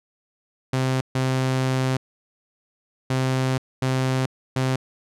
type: tone bursts at uneven times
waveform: sawtooth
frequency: 130.6 Hz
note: C3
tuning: 3 cents flat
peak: -16 dBFS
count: 5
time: 0.73-1.01 / 1.15-1.97 / 3.1-3.58 / 3.82-4.26 / 4.56-4.76 s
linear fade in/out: 5 ms
effects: low-pass 9000 Hz 12 dB/octave